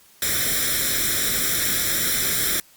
white noise with comb filter, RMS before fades -22 dBFS, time 0.22-2.6 s, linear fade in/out 2 ms, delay 0.54 ms, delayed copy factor +0.85, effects white hiss -53 dBFS RMS until 2.76 s + Opus 48 kbps

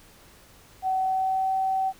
sine tone with pitch glide, 756 to 764.3 Hz, F#5 to G5, +37 to -44 cents, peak -22 dBFS, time 0.82-1.93 s, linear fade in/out 50 ms, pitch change +19 cents, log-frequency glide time 0.99-1.54 s, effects pink hiss -53 dBFS RMS until 1.99 s

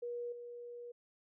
sine tone with level steps, 480 Hz, B4, 49 cents flat, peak -38 / -45 dBFS, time 0.02-0.92 s, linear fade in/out 10 ms, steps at 0.32 s, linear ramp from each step 5 ms, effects none

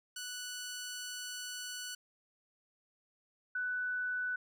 10% pulse / sine tone pair in turn, 1481 / 1491.3 Hz, F#6 / F#6, +1 / +13 cents, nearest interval unison, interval 12 cents, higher second, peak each -32 / -33 dBFS, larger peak first, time 0.16-1.95 / 3.55-4.36 s, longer first, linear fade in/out 5 ms, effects none

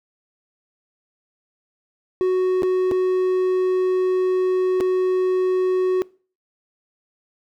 triangle tone with dropouts, 370 Hz, F#4, in tune, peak -14 dBFS, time 2.21-6.02 s, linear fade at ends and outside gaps 0 ms, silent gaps 2.622-2.632 / 2.913-2.918 / 4.803-4.808 s, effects noise-tail reverb RT60 0.4 s tail -23 dB re dry

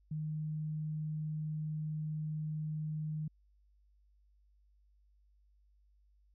sine tone, 154.1 Hz, D#3, 16 cents flat, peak -35 dBFS, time 0.11-3.28 s, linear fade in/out 5 ms, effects added 50 Hz sine -65 dBFS peak until 6.34 s

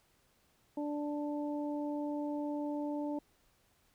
harmonic tone, 293.7 Hz, D4, in tune, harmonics 1 / 2 / 3, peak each -35 / -41 / -45 dBFS, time 0.77-3.19 s, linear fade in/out 5 ms, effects pink hiss -71 dBFS RMS until 3.94 s

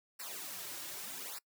white noise with flanger, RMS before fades -44 dBFS, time 0.19-1.39 s, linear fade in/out 10 ms, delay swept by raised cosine 0.3 to 4.6 ms, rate 0.83 Hz, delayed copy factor -1, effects noise-tail reverb RT60 0.1 s tail -23 dB re dry + high-pass 150 Hz 12 dB/octave

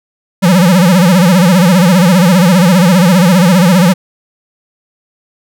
square tone with vibrato, 180 Hz, F#3, 47 cents flat, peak -5 dBFS, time 0.42-3.94 s, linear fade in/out 20 ms, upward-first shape sine, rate 15 Hz, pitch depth 150 cents each way, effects none

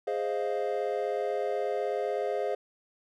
triangle chord, F minor seventh, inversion first, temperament equal, 415.3 / 523.3 / 622.3 / 698.5 Hz, Ab4 / C5 / Eb5 / F5, 0 / 0 / 0 / 0 cents, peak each -30 / -31 / -33 / -33 dBFS, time 0.07-2.55 s, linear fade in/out 5 ms, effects none

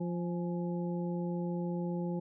harmonic tone with a mistuned harmonic, 174.61 Hz, F3, in tune, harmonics 1 / 2 / 3 / 5, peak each -33 / -39 / -43 / -47 dBFS, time 0-2.2 s, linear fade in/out 10 ms, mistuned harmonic 5, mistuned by -57 cents, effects none

